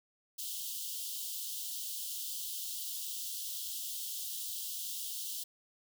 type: high-pass noise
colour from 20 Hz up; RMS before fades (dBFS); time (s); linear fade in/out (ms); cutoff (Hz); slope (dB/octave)
white; -40; 0.38-5.44; 10; 2900; 96
effects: none